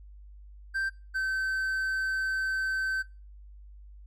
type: tone pair in turn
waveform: triangle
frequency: 1568 / 1541.1 Hz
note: G6 / G6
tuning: 0 / -30 cents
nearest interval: unison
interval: 30 cents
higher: first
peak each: -25 dBFS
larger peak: neither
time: 0.74-0.9 / 1.14-3.03 s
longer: second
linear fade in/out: 20 ms
effects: noise-tail reverb RT60 0.3 s tail -21 dB re dry + added 50 Hz sine -46 dBFS peak until 4.06 s